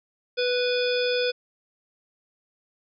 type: harmonic tone with a mistuned harmonic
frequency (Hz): 493.9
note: B4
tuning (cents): 0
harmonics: 1 / 3 / 5 / 7 / 9 / 10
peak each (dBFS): -23 / -32 / -32 / -32 / -37 / -33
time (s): 0.37-1.32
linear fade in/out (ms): 20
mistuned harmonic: 10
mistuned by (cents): +23
effects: none